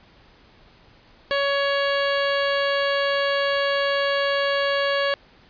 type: harmonic tone with a mistuned harmonic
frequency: 560 Hz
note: C#5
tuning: 18 cents sharp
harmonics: 1 / 2 / 3 / 4 / 5 / 6 / 7 / 8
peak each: -22 / -28 / -26 / -34 / -32 / -32 / -38 / -34 dBFS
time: 1.31-5.14 s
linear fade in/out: 0 ms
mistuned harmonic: 6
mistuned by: -22 cents
effects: pink hiss -53 dBFS RMS until 5.49 s + resampled to 11025 Hz